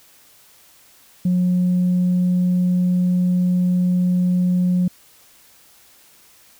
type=tone; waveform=sine; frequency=180 Hz; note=F#3; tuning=47 cents flat; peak=-13 dBFS; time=1.25-4.88 s; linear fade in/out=5 ms; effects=tanh soft clip ceiling -12 dBFS + white hiss -51 dBFS RMS until 6.59 s